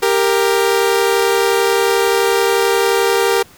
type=tone pair together; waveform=sawtooth; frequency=394.8 / 466.2 Hz; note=G4 / A#4; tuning=+12 / 0 cents; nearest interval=minor third; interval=288 cents; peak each=-11 dBFS; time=0.02-3.43 s; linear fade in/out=10 ms; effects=pink hiss -44 dBFS RMS until 3.57 s